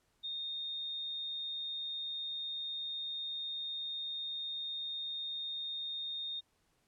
sine tone, 3676 Hz, A#7, 25 cents flat, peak -37 dBFS, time 0.23-6.41 s, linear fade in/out 20 ms, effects pink hiss -75 dBFS RMS until 6.87 s + low-pass 12000 Hz 12 dB/octave

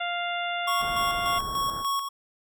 harmonic tone, 698.5 Hz, F5, in tune, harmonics 1 / 2 / 3 / 4 / 5, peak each -30 / -33 / -35 / -36 / -37 dBFS, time 0-1.39 s, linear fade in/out 10 ms
square tone with tremolo, 1106 Hz, C#6, 4 cents flat, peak -25 dBFS, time 0.67-2.09 s, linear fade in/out 10 ms, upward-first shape square, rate 3.4 Hz, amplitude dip 50%
pink low-pass noise, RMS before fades -39 dBFS, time 0.79-1.85 s, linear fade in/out 50 ms, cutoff 1600 Hz, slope 48 dB/octave
effects none

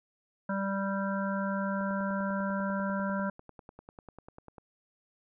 harmonic tone, 196 Hz, G3, in tune, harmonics 1 / 3 / 5 / 7 / 8, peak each -31 / -36 / -38 / -39 / -40 dBFS, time 0.49-3.3 s, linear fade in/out 5 ms
click train, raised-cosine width 1 ms, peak -33 dBFS, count 29, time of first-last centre 1.81-4.582 s, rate 10.1 Hz
effects none

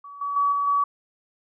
sine tone with level steps, 1138 Hz, C#6, 45 cents sharp, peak -38 / -25 / -18 / -21 / -18 dBFS, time 0.04-0.84 s, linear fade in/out 5 ms, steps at 0.21 / 0.36 / 0.52 / 0.67 s, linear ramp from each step 5 ms, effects none

